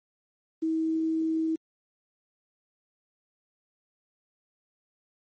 sine tone with quantisation, 321.3 Hz, E4, 44 cents flat, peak -24 dBFS, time 0.62-1.56 s, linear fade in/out 10 ms, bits 9, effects MP3 32 kbps

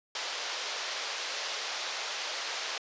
white band-pass noise, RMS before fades -36 dBFS, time 0.15-2.78 s, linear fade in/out 2 ms, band 460 to 5600 Hz, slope 24 dB/octave, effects resampled to 16000 Hz

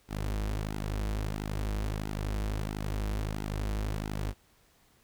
sawtooth tone with flanger, 51.91 Hz, G#1, in tune, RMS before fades -33 dBFS, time 0.08-4.34 s, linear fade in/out 50 ms, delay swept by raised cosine 1.7 to 7.6 ms, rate 1.5 Hz, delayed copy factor -0.7, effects pink hiss -65 dBFS RMS until 5.03 s

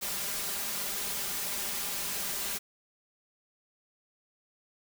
white noise with comb filter, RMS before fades -34 dBFS, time 0.01-2.59 s, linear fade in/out 20 ms, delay 5 ms, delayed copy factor +0.65, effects none

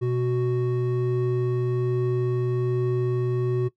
triangle tone pair together, 123.74 / 370 Hz, B2 / F#4, +4 / 0 cents, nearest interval octave + perfect fifth, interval 1896 cents, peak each -22 dBFS, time 0.01-3.69 s, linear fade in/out 20 ms, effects noise-tail reverb RT60 0.1 s tail -18 dB re dry

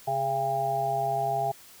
harmonic tone with a mistuned harmonic, 136.6 Hz, C#3, 25 cents flat, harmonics 1 / 3 / 5 / 6, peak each -36 / -36 / -28 / -28 dBFS, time 0.07-1.52 s, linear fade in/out 10 ms, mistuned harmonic 6, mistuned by -34 cents, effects white hiss -51 dBFS RMS until 1.8 s

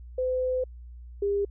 sine tone pair in turn, 510 / 402.8 Hz, C5 / G4, -44 / +47 cents, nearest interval major third, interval 409 cents, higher first, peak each -24 / -23 dBFS, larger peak second, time 0.18-0.64 / 1.22-1.45 s, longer first, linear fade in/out 5 ms, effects added 60 Hz sine -41 dBFS peak until 1.5 s

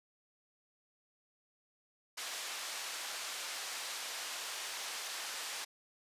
white band-pass noise, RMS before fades -42 dBFS, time 2.17-5.65 s, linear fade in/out 10 ms, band 620 to 6500 Hz, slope 12 dB/octave, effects resampled to 32000 Hz

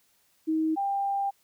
sine tone pair in turn, 316.8 / 794.1 Hz, D#4 / G5, +31 / +22 cents, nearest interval octave + major third, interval 1591 cents, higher second, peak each -23 / -25 dBFS, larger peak first, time 0.47-0.76 / 0.76-1.31 s, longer second, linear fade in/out 20 ms, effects white hiss -67 dBFS RMS until 1.43 s

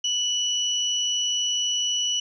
sine tone pair together, 2960 / 5872 Hz, F#7 / F#8, 0 / -14 cents, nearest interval octave, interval 1186 cents, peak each -23 / -28 dBFS, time 0.04-2.2 s, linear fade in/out 5 ms, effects none

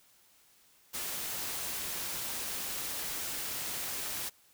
white noise, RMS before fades -37 dBFS, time 0.93-4.3 s, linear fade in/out 20 ms, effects white hiss -64 dBFS RMS until 4.53 s

